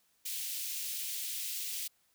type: high-pass noise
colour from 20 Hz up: white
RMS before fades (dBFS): -38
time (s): 0.25-1.88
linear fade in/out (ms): 10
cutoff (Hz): 2500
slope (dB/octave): 24
effects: white hiss -72 dBFS RMS until 2.14 s